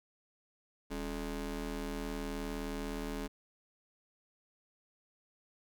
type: ring-modulated tone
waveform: 25% pulse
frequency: 156.6 Hz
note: D#3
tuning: 11 cents sharp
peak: -30 dBFS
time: 0.9-3.28 s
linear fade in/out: 20 ms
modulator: 118 Hz
effects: none